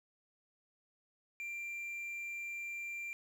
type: tone with quantisation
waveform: triangle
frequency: 2370 Hz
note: D7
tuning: 15 cents sharp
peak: -38 dBFS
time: 1.4-3.13 s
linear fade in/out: 0 ms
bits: 11
effects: none